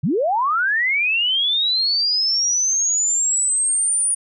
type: linear sweep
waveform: sine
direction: up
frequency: 115.3 to 9580 Hz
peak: -16 dBFS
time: 0.03-4.15 s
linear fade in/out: 10 ms
effects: none